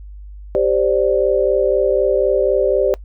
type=chord; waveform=sine; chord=G suspended fourth; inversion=none; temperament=equal; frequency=392 / 523.3 / 587.3 Hz; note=G4 / C5 / D5; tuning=0 / 0 / 0 cents; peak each=-17 dBFS; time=0.55-2.94 s; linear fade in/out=0 ms; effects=noise-tail reverb RT60 0.1 s tail -22 dB re dry + added 50 Hz sine -32 dBFS peak until 3.04 s